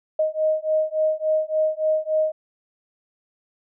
sine beating tone pair, 622.3 / 625.8 Hz, D#5 / D#5, 0 / +10 cents, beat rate 3.5 Hz, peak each -22 dBFS, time 0.19-2.32 s, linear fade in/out 5 ms, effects none

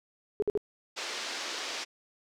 sine tone bursts, 415.3 Hz, G#4, in tune, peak -24 dBFS, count 3, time 0.4-0.575 s, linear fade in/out 0 ms, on 23 ms, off 53 ms
white band-pass noise, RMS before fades -37 dBFS, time 0.96-1.85 s, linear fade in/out 20 ms, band 290 to 5700 Hz, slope 24 dB/octave
effects none

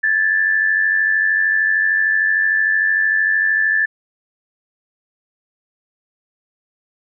sine tone pair together, 1661.2 / 1754.4 Hz, G#6 / A6, 0 / -6 cents, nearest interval minor second, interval 94 cents, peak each -21 / -14 dBFS, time 0.03-3.86 s, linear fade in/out 10 ms, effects none

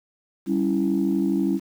sine chord, C# diminished, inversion second, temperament equal, 196 / 277.2 / 329.6 Hz, G3 / C#4 / E4, 0 / 0 / 0 cents, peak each -23 dBFS, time 0.46-1.6 s, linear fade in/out 50 ms, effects tanh soft clip ceiling -12 dBFS + 8-bit

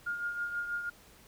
sine tone with tremolo, 1417 Hz, F6, 25 cents sharp, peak -30 dBFS, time 0.06-0.9 s, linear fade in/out 10 ms, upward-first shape triangle, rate 6.2 Hz, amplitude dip 60%, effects pink hiss -58 dBFS RMS until 1.27 s

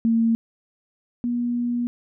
sine tone pair in turn, 228.1 / 240.7 Hz, A#3 / B3, -37 / -44 cents, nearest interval minor second, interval 93 cents, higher second, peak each -16 / -21 dBFS, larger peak first, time 0.05-0.35 / 1.24-1.87 s, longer second, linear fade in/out 0 ms, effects none

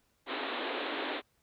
pink band-pass noise, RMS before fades -36 dBFS, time 0.26-1.22 s, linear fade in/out 50 ms, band 250 to 4000 Hz, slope 96 dB/octave, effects pink hiss -73 dBFS RMS until 1.42 s

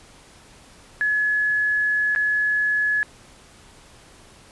sine tone with dropouts, 1700 Hz, G#6, 40 cents sharp, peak -18 dBFS, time 1.01-3.03 s, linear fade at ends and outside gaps 0 ms, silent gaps 2.15-2.16 s, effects pink hiss -49 dBFS RMS until 4.51 s + resampled to 24000 Hz

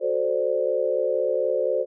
sine chord, D dominant seventh, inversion first, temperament equal, 370 / 440 / 523.3 / 587.3 Hz, F#4 / A4 / C5 / D5, 0 / 0 / 0 / 0 cents, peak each -29 / -28 / -23 / -27 dBFS, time 0-1.86 s, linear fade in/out 50 ms, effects none

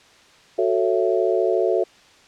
sine chord, F# minor seventh, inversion none, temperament just, 370 / 444 / 555 / 666 Hz, F#4 / A4 / C#5 / E5, 0 / +16 / +2 / +18 cents, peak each -21 / -22 / -25 / -23 dBFS, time 0.58-1.84 s, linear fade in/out 10 ms, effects white hiss -51 dBFS RMS until 2.27 s + low-pass 5000 Hz 12 dB/octave

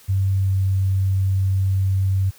sine tone with pitch glide, 96.5 to 95.83 Hz, G2 to G2, -27 to -39 cents, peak -16 dBFS, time 0.08-2.31 s, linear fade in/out 20 ms, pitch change -12 cents, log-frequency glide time 0.4-0.53 s, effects white hiss -49 dBFS RMS until 2.38 s

